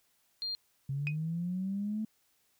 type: tone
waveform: sine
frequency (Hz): 4200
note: C8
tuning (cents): +6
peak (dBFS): -33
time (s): 0.42-0.55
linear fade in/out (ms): 0
type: linear sweep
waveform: sine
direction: up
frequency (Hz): 134.3 to 220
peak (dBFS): -31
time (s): 0.89-2.05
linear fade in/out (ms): 5
type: tone with exponential decay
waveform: sine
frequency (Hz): 2500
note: D#7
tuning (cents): +8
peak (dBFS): -27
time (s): 1.07-1.16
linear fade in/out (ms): 0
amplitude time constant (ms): 19
effects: tanh soft clip ceiling -24 dBFS + white hiss -72 dBFS RMS until 2.59 s